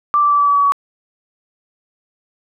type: tone with pitch steps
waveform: sine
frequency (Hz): 1174.7 / 1167.3 / 1159.9 / 1152.5 / 1145.2 / 1138 / 1130.8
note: D6 / D6 / D6 / D6 / D6 / C#6 / C#6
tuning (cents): 0 / -11 / -22 / -33 / -44 / +45 / +34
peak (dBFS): -10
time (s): 0.14-0.721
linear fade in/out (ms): 0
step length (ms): 83
effects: none